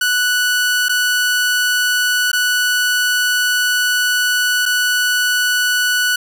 sawtooth tone with dropouts, 1480 Hz, F#6, in tune, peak -10 dBFS, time 0.01-6.16 s, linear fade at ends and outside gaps 5 ms, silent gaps 0.885-0.893 / 2.317-2.33 / 4.656-4.66 s, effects none

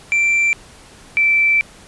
triangle / sine tone pair in turn, 2349 / 2331 Hz, D7 / D7, 0 / -14 cents, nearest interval unison, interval 14 cents, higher first, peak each -11 dBFS, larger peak neither, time 0.12-0.53 / 1.17-1.61 s, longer second, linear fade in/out 0 ms, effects pink hiss -43 dBFS RMS until 1.87 s + resampled to 24000 Hz

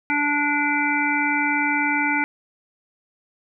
harmonic tone, 291.7 Hz, D4, 12 cents flat, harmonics 1 / 3 / 5 / 7 / 8, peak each -25 / -25 / -25 / -25 / -25 dBFS, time 0.1-2.24 s, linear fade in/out 0 ms, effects none

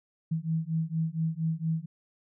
sine beating tone pair, 159.5 / 163.8 Hz, D#3 / E3, +43 / -11 cents, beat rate 4.3 Hz, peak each -30 dBFS, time 0.31-1.86 s, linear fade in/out 10 ms, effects none

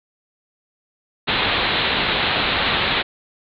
white low-pass noise, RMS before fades -20 dBFS, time 1.27-3.03 s, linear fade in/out 20 ms, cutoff 4100 Hz, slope 96 dB/octave, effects none

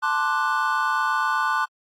triangle chord, D dominant seventh, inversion second, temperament equal, 880 / 1046.5 / 1174.7 / 1480 Hz, A5 / C6 / D6 / F#6, 0 / 0 / 0 / 0 cents, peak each -25 / -24 / -24 / -23 dBFS, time 0.02-1.66 s, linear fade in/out 20 ms, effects AAC 64 kbps

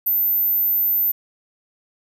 sine tone, 14190 Hz, A9, 13 cents sharp, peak -16 dBFS, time 0.06-1.12 s, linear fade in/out 10 ms, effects 9-bit

